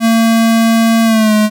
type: tone with pitch glide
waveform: square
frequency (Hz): 227 to 213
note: A#3 to G#3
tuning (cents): -46 to +44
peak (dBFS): -8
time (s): 0-1.5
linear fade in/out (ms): 50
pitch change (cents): -110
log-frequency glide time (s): 1.04-1.34
effects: none